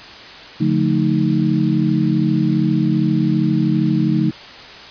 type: tone cluster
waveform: sine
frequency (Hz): 144.3 / 176.9 / 219.5 / 312.3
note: D3 / F3 / A3 / D#4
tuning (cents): -30 / +23 / -4 / +7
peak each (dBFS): -19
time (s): 0.6-4.31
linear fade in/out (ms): 10
effects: white hiss -36 dBFS RMS until 4.9 s + resampled to 11025 Hz